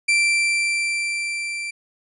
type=tone with level ramp; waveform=40% pulse; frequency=2349 Hz; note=D7; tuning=in tune; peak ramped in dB=-14 to -26 dBFS; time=0.08-1.71 s; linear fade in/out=10 ms; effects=resampled to 24000 Hz